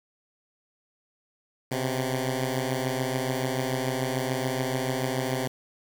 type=beating tone pair; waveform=10% pulse; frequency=128.4 / 135.3 Hz; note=C3 / C#3; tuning=-32 / -42 cents; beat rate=6.9 Hz; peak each=-19 / -23 dBFS; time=1.71-5.48 s; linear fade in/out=10 ms; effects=7-bit